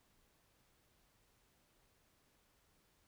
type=silence; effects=pink hiss -74 dBFS RMS until 3.07 s